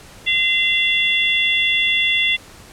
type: harmonic tone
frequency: 687 Hz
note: F5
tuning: 29 cents flat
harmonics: 3 / 4 / 5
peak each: -19 / -19 / -19 dBFS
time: 0.26-2.37 s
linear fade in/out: 20 ms
effects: pink hiss -42 dBFS RMS until 2.72 s + low-pass 11000 Hz 12 dB/octave